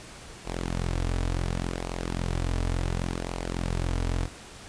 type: tone with flanger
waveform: sawtooth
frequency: 43.65 Hz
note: F1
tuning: in tune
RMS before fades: -29 dBFS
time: 0.44-4.29 s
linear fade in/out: 50 ms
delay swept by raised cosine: 0.56 to 5.66 ms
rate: 0.69 Hz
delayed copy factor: -0.6
effects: pink hiss -45 dBFS RMS until 4.68 s + resampled to 22050 Hz